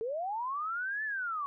sine linear two-way sweep, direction up then down, 426.8 to 1770 to 1104 Hz, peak -32 dBFS, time 0.01-1.46 s, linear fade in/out 0 ms, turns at 1.04 s, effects none

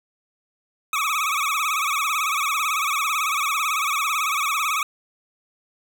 25% pulse tone with vibrato, 1200 Hz, D6, 37 cents sharp, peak -17 dBFS, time 0.93-4.83 s, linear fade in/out 2 ms, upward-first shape sine, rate 18 Hz, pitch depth 140 cents each way, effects none

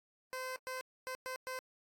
15% pulse tone bursts at uneven times, 515 Hz, C5, 28 cents flat, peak -33 dBFS, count 5, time 0.33-0.56 / 0.67-0.81 / 1.07-1.15 / 1.26-1.36 / 1.47-1.59 s, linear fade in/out 0 ms, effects AAC 64 kbps

